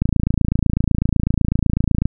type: click train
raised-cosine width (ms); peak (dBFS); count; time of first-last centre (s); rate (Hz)
5; -4; 58; 0.02-2.056; 28
effects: none